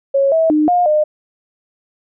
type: tone with pitch steps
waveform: sine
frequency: 550 / 648 / 304.1 / 711 / 608 Hz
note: C#5 / E5 / D#4 / F5 / D#5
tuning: -14 / -30 / -40 / +31 / -40 cents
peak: -10 dBFS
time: 0.14-1.04 s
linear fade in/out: 10 ms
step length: 180 ms
effects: none